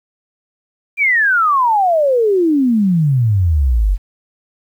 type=exponential sweep; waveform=sine; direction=down; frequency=2412 to 43.55 Hz; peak=-10 dBFS; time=0.97-3.98 s; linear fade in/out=50 ms; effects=8-bit